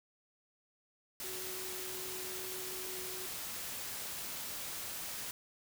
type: tone in noise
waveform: sine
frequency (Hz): 371.4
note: F#4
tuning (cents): +7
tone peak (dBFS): -47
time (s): 1.24-3.26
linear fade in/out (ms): 2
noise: white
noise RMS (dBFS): -42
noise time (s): 1.2-5.31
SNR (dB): -8
effects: none